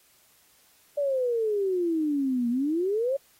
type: exponential two-way sweep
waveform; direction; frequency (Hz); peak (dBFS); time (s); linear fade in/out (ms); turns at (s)
sine; down then up; 587.3 to 233.1 to 564; -23; 0.97-3.17; 10; 2.49
effects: white hiss -61 dBFS RMS until 3.39 s + AAC 48 kbps